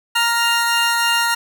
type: tone pair together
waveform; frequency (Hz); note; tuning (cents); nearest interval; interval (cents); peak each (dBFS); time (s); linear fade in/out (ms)
20% pulse; 934.4 / 1400; A#5 / F6; +4 / +4; perfect fifth; 700; -13; 0.15-1.35; 10
effects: none